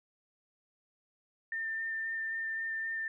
sine tone with vibrato, 1800 Hz, A6, 39 cents sharp, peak -33 dBFS, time 1.52-3.08 s, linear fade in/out 2 ms, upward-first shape square, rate 3.8 Hz, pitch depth 8 cents each way, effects none

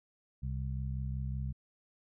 harmonic tone, 65.4 Hz, C2, in tune, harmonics 1 / 2 / 3, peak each -36 / -37 / -45 dBFS, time 0.42-1.53 s, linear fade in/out 20 ms, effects none

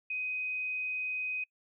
sine tone, 2509 Hz, D#7, 14 cents sharp, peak -32 dBFS, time 0.1-1.44 s, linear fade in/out 5 ms, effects noise-tail reverb RT60 0.1 s tail -26 dB re dry

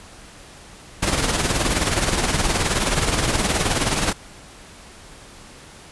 pink noise with tremolo, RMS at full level -18 dBFS, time 1.02-4.13 s, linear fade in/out 10 ms, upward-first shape sine, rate 19 Hz, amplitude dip 55%, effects pink hiss -43 dBFS RMS until 5.91 s + resampled to 24000 Hz

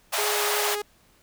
pink high-pass noise, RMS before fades -26 dBFS, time 0.12-0.76 s, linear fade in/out 20 ms, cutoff 560 Hz, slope 96 dB/octave
sawtooth tone with vibrato, 416.4 Hz, G#4, 5 cents sharp, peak -24 dBFS, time 0.18-0.82 s, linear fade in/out 5 ms, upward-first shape triangle, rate 3.1 Hz, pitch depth 11 cents each way
effects pink hiss -60 dBFS RMS until 1.22 s

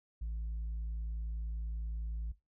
sine tone, 55.3 Hz, A1, 9 cents sharp, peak -33 dBFS, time 0.21-2.32 s, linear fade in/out 10 ms, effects noise-tail reverb RT60 0.2 s tail -18 dB re dry + tanh soft clip ceiling -34 dBFS

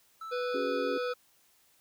triangle tone with pitch glide, 1318.5 to 1294.4 Hz, E6 to E6, 0 to -32 cents, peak -37 dBFS, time 0.21-1.14 s, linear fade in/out 5 ms, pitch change -32 cents, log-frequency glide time 0.36-0.81 s
harmonic tone, 493.9 Hz, B4, in tune, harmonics 1 / 3 / 5 / 7 / 9 / 10, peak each -31 / -41 / -45 / -48 / -50 / -51 dBFS, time 0.31-1.14 s, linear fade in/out 20 ms
sine chord, C# suspended fourth, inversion none, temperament equal, 277.2 / 370 / 415.3 Hz, C#4 / F#4 / G#4, 0 / 0 / 0 cents, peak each -36 / -37 / -36 dBFS, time 0.54-0.98 s, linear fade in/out 5 ms
effects white hiss -66 dBFS RMS until 1.8 s

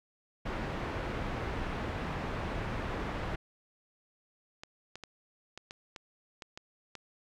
pink low-pass noise, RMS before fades -36 dBFS, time 0.45-3.36 s, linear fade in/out 10 ms, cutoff 2000 Hz, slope 12 dB/octave
clicks, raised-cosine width 0.2 ms, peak -26 dBFS, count 9, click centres 4.635 / 4.956 / 5.037 / 5.576 / 5.709 / 5.962 / 6.422 / 6.575 / 6.953 s
effects none

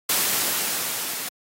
white noise with level ramp, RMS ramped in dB -20 to -31 dBFS, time 0.09-1.29 s, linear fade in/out 5 ms, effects high-pass 150 Hz 12 dB/octave + AAC 48 kbps

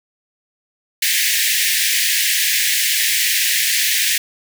pink high-pass noise, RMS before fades -17 dBFS, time 1.02-4.18 s, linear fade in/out 5 ms, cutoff 1700 Hz, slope 96 dB/octave, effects none

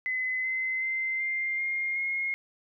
sine tone with pitch steps, 2029 / 2053 / 2076 / 2101 / 2125 / 2150 Hz, B6 / C7 / C7 / C7 / C7 / C7, +46 / -33 / -14 / +7 / +26 / +47 cents, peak -27 dBFS, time 0.06-2.34 s, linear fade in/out 0 ms, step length 380 ms, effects none

